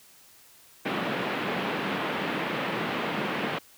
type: band-pass noise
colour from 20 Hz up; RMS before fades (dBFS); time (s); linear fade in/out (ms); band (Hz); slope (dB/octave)
pink; -30; 0.85-3.59; 10; 170 to 3100; 24
effects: white hiss -55 dBFS RMS until 3.77 s